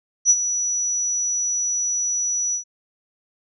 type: tone with ADSR envelope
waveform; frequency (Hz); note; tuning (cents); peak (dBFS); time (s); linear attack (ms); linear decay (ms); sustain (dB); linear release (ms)
sine; 5890; F#8; -9; -9; 0.25-2.64; 51; 47; -11; 100
effects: none